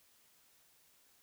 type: silence
effects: white hiss -68 dBFS RMS until 1.22 s